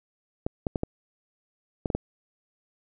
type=clicks; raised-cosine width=2 ms; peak=-13 dBFS; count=7; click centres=0.465 / 0.668 / 0.758 / 0.834 / 1.858 / 1.902 / 1.95 s; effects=none